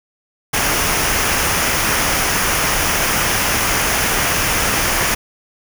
pink noise with comb filter, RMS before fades -17 dBFS, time 0.53-5.15 s, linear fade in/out 10 ms, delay 0.25 ms, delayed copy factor -0.5, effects none

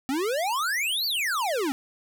square exponential two-way sweep, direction up then down, 253.6 to 4699 to 253.6 Hz, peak -25 dBFS, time 0.09-1.72 s, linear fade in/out 0 ms, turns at 1.06 s, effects none

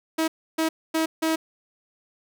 sawtooth tone bursts at uneven times, 320.8 Hz, E4, 47 cents flat, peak -17 dBFS, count 4, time 0.18-0.28 / 0.58-0.69 / 0.94-1.06 / 1.22-1.36 s, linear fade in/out 10 ms, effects none

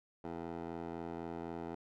15% pulse tone with band-pass filter, 83.9 Hz, E2, 31 cents sharp, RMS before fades -43 dBFS, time 0.24-1.75 s, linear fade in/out 5 ms, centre 540 Hz, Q 1.6, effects none

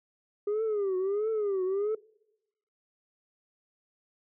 sine tone with vibrato, 405.3 Hz, G#4, 42 cents flat, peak -24 dBFS, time 0.47-1.95 s, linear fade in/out 5 ms, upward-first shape triangle, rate 1.5 Hz, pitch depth 180 cents each way, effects noise-tail reverb RT60 0.9 s tail -25 dB re dry + tanh soft clip ceiling -25 dBFS

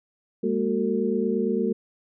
sine tone cluster, 203.7 / 232.5 / 371.8 / 450.7 Hz, G#3 / A#3 / F#4 / A4, -33 / -4 / +8 / +42 cents, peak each -27 dBFS, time 0.43-1.73 s, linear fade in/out 10 ms, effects none

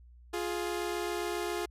sawtooth tone pair together, 350.2 / 417.6 Hz, F4 / G#4, +5 / +10 cents, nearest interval minor third, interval 305 cents, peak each -30 / -32 dBFS, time 0.33-1.66 s, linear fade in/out 10 ms, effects added 60 Hz sine -52 dBFS peak until 1.7 s + resampled to 32000 Hz

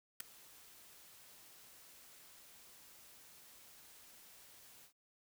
white noise with ADSR envelope, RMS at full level -36 dBFS, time 0.2-4.93 s, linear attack 5 ms, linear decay 3 ms, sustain -24 dB, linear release 94 ms, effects none

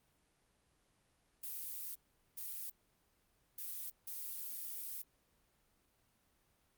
violet noise bursts at uneven times, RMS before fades -44 dBFS, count 4, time 1.43-1.95 / 2.37-2.7 / 3.58-3.9 / 4.07-5.02 s, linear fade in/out 5 ms, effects pink hiss -75 dBFS RMS until 6.77 s + Opus 32 kbps

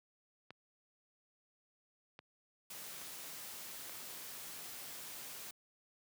clicks, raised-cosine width 0.3 ms, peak -34 dBFS, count 4, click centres 0.506 / 2.191 / 3.016 / 3.896 s
white noise, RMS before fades -48 dBFS, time 2.7-5.51 s, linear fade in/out 5 ms
effects high-pass 100 Hz 12 dB/octave

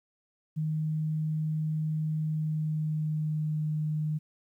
sine tone with pitch glide, 155.56 to 153.42 Hz, D#3 to D#3, 0 to -24 cents, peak -27 dBFS, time 0.56-4.19 s, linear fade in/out 20 ms, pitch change -24 cents, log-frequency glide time 2.2-3.64 s, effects 11-bit

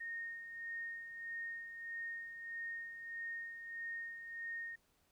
sine tone with tremolo, 1848 Hz, A#6, 16 cents flat, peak -40 dBFS, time 0-4.76 s, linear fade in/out 10 ms, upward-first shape sine, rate 1.6 Hz, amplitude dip 55%, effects pink hiss -75 dBFS RMS until 5.11 s

